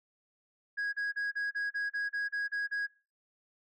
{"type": "tone bursts", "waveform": "sine", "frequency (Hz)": 1652, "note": "G#6", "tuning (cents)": -10, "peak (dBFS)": -28, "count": 11, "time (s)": [0.77, 2.87], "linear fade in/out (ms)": 20, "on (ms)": 160, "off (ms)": 34, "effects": ["noise-tail reverb RT60 0.3 s tail -17 dB re dry", "tanh soft clip ceiling -30 dBFS"]}